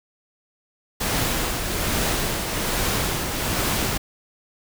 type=noise with tremolo; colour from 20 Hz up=pink; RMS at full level=-22 dBFS; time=1-3.98 s; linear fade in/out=10 ms; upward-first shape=triangle; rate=1.2 Hz; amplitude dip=45%; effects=none